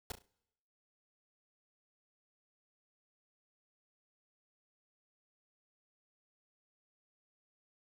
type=noise with echo; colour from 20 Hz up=pink; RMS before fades=-40 dBFS; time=0.1-0.12 s; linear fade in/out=2 ms; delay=34 ms; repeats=4; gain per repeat=-9 dB; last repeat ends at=0.256 s; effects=noise-tail reverb RT60 1.0 s tail -26 dB re dry